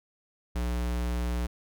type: tone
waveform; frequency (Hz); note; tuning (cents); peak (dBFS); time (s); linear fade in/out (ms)
square; 60; B1; -49; -28; 0.55-1.47; 10
effects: none